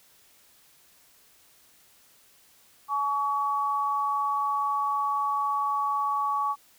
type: tone pair together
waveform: sine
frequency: 848.7 / 1131 Hz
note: G#5 / C#6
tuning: +37 / +34 cents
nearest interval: perfect fourth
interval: 497 cents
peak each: -30 / -25 dBFS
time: 2.88-6.56 s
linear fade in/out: 50 ms
effects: white hiss -59 dBFS RMS until 6.78 s